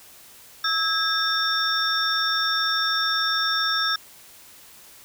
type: tone cluster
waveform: sine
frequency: 1304 / 1637 / 3612 / 5450 Hz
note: E6 / G#6 / A7 / F8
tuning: -19 / -25 / +45 / -43 cents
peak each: -26 dBFS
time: 0.64-3.96 s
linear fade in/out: 5 ms
effects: white hiss -48 dBFS RMS until 5.04 s